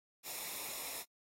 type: noise with comb filter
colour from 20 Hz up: white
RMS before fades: -43 dBFS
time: 0.23-1.05 s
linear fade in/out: 50 ms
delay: 0.65 ms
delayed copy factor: -0.6
effects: AAC 48 kbps